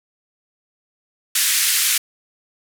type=band-pass noise; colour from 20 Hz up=white; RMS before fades=-18 dBFS; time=1.35-1.98 s; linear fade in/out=5 ms; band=1600 to 13000 Hz; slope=24 dB/octave; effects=none